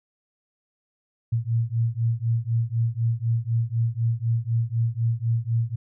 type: beating tone pair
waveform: sine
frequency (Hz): 113.5 / 117.5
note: A#2 / A#2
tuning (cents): -46 / +14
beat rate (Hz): 4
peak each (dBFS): -24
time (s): 1.32-5.76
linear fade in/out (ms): 10
effects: none